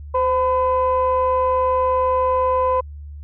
sine tone pair together, 515 / 1008.8 Hz, C5 / B5, -28 / +36 cents, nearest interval octave, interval 1164 cents, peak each -17 dBFS, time 0.14-2.81 s, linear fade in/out 10 ms, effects tanh soft clip ceiling -10 dBFS + added 73 Hz sine -32 dBFS peak until 3.23 s

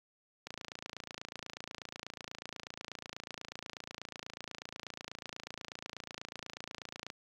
click train, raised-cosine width 0.2 ms, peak -24 dBFS, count 188, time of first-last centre 0.47-7.101 s, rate 28.2 Hz, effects high-pass 80 Hz 12 dB/octave + 10-bit

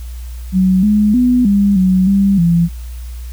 sine tone with pitch steps, 186.8 / 209.8 / 248.5 / 201 / 186.2 / 197.3 / 169.9 Hz, F#3 / G#3 / B3 / G3 / F#3 / G3 / F3, +17 / +18 / +11 / +44 / +11 / +11 / -47 cents, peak -8 dBFS, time 0.52-2.69 s, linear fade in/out 50 ms, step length 310 ms, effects added 60 Hz sine -24 dBFS peak until 3.32 s + white hiss -43 dBFS RMS until 3.32 s

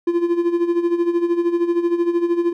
triangle tone with tremolo, 343.9 Hz, F4, 27 cents flat, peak -11 dBFS, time 0.07-2.53 s, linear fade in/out 5 ms, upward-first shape sine, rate 13 Hz, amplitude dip 70%, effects none

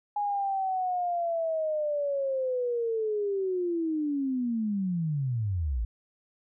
sine linear sweep, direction down, 830.6 to 50.9 Hz, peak -26 dBFS, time 0.16-5.85 s, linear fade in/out 5 ms, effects none

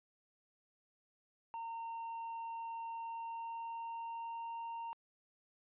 triangle tone with pitch glide, 917 to 923.4 Hz, A#5 to A#5, -29 to -17 cents, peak -39 dBFS, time 1.54-4.93 s, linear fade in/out 0 ms, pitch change +12 cents, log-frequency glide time 2.92-4.52 s, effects resampled to 8000 Hz

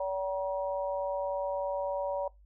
harmonic tone, 190.7 Hz, G3, 47 cents flat, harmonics 3 / 4 / 5, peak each -31 / -40 / -36 dBFS, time 0-2.28 s, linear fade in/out 5 ms, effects noise-tail reverb RT60 0.2 s tail -22 dB re dry + added 50 Hz sine -55 dBFS peak until 2.45 s

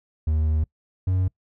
triangle tone pair in turn, 77.78 / 92.84 Hz, D#2 / F#2, 0 / +6 cents, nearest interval minor third, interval 306 cents, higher second, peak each -17 / -17 dBFS, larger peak neither, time 0.27-0.64 / 1.07-1.28 s, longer first, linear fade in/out 5 ms, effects noise-tail reverb RT60 0.1 s tail -24 dB re dry

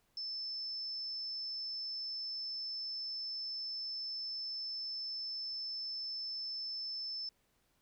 sine tone, 5274 Hz, E8, in tune, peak -38 dBFS, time 0.17-7.29 s, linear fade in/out 2 ms, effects pink hiss -75 dBFS RMS until 7.81 s

